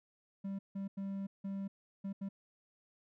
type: tone bursts at uneven times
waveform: triangle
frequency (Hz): 196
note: G3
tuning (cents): 0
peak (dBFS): -35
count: 6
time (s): 0.44-0.59 / 0.75-0.88 / 0.97-1.27 / 1.44-1.68 / 2.04-2.13 / 2.21-2.29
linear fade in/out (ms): 10
effects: none